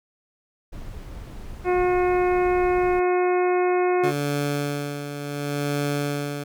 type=noise; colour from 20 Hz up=brown; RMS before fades=-36 dBFS; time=0.72-3 s; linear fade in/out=10 ms
type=harmonic tone; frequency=360.9 Hz; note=F#4; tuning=43 cents flat; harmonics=1 / 2 / 3 / 4 / 5 / 6 / 7; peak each=-19 / -25 / -31 / -35 / -38 / -35 / -38 dBFS; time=1.64-4.13 s; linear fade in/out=50 ms
type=tone with tremolo; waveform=15% pulse; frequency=144.3 Hz; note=D3; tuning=30 cents flat; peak=-16 dBFS; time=4.03-6.44 s; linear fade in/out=10 ms; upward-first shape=sine; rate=0.69 Hz; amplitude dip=60%
effects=none